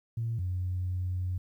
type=tone pair in turn; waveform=sine; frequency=114.7 / 91.04 Hz; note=A#2 / F#2; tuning=-28 / -28 cents; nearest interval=major third; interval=400 cents; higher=first; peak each=-28 dBFS; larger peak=neither; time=0.17-0.39 / 0.39-1.38 s; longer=second; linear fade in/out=5 ms; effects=tanh soft clip ceiling -24 dBFS + 11-bit